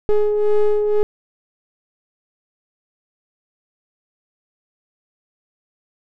triangle ring-modulated tone, 210 Hz, G#3, 19 cents sharp, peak -7 dBFS, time 0.09-1.03 s, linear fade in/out 0 ms, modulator 209 Hz, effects none

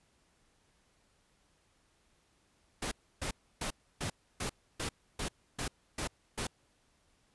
pink noise bursts, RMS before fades -36 dBFS, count 10, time 2.82-6.47 s, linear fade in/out 5 ms, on 95 ms, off 300 ms, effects pink hiss -71 dBFS RMS until 7.34 s + resampled to 24000 Hz

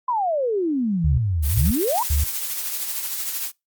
sine exponential two-way sweep, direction down then up, 1033 to 69.3 to 1033 Hz, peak -19 dBFS, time 0.08-2.03 s, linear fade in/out 5 ms, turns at 1.47 s
sine tone bursts, 73.42 Hz, D2, in tune, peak -17 dBFS, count 3, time 1.04-2.24 s, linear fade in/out 5 ms, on 140 ms, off 390 ms
blue noise with tremolo, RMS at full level -25 dBFS, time 1.42-3.52 s, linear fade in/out 50 ms, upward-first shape triangle, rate 13 Hz, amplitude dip 45%
effects noise-tail reverb RT60 0.2 s tail -24 dB re dry + Opus 48 kbps

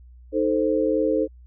sine chord, A diminished, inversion second, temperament equal, 311.1 / 440 / 523.3 Hz, Eb4 / A4 / C5, 0 / 0 / 0 cents, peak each -23 dBFS, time 0.32-1.28 s, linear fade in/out 50 ms, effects added 61 Hz sine -44 dBFS peak until 1.46 s

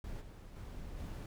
brown noise with level steps, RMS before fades -44 / -50 / -46 / -43 dBFS, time 0.04-1.26 s, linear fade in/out 2 ms, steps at 0.2 / 0.55 / 0.97 s, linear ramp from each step 20 ms, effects none

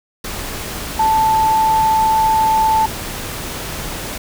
sine tone in noise, 880 Hz, A5, in tune, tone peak -11 dBFS, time 0.99-2.86 s, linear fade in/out 5 ms, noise pink, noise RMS -26 dBFS, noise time 0.24-4.18 s, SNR +12 dB, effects none

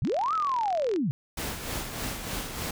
sine linear two-way sweep, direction up then down, 81.6 to 1332 to 116.3 Hz, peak -24 dBFS, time 0.02-1.11 s, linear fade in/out 0 ms, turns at 0.34 s
click train, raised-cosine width 0.2 ms, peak -23 dBFS, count 40, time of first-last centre 0.05-0.961 s, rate 42.8 Hz
pink noise with tremolo, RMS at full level -32 dBFS, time 1.37-2.71 s, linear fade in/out 5 ms, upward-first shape sine, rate 3.3 Hz, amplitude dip 50%
effects none

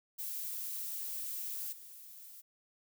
violet noise with level steps, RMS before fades -40 / -52 dBFS, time 0.18-2.42 s, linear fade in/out 20 ms, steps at 1.72 s, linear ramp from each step 10 ms, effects none

